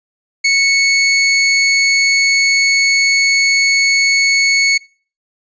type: tone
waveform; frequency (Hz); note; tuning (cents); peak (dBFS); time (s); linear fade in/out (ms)
sawtooth; 2209; C#7; -7; -6; 0.44-4.78; 10
effects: noise-tail reverb RT60 0.4 s tail -23 dB re dry + resampled to 16000 Hz